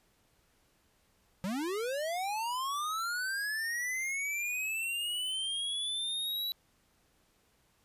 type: linear sweep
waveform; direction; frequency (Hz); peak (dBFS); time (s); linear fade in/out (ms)
square; up; 174.61 to 3951; -33; 1.44-6.52; 0
effects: pink hiss -70 dBFS RMS until 7.84 s + resampled to 32000 Hz